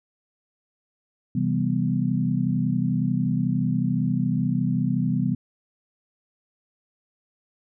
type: chord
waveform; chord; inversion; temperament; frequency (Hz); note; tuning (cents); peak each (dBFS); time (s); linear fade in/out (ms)
sine; C major seventh; none; equal; 130.81 / 164.81 / 196 / 246.9; C3 / E3 / G3 / B3; 0 / 0 / 0 / 0; -26; 1.35-5.35; 5
effects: none